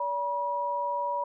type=tone pair together; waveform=sine; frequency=573.8 / 965 Hz; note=D5 / B5; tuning=-40 / -40 cents; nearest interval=major sixth; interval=900 cents; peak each=-33 / -28 dBFS; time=0-1.24 s; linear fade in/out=5 ms; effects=none